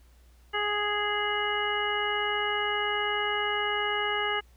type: harmonic tone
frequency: 415.3 Hz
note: G#4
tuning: in tune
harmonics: 1 / 2 / 3 / 4 / 5 / 7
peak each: -33 / -33 / -33 / -33 / -33 / -33 dBFS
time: 0.53-4.41 s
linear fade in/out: 20 ms
effects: added 60 Hz sine -54 dBFS peak until 4.56 s + pink hiss -65 dBFS RMS until 4.56 s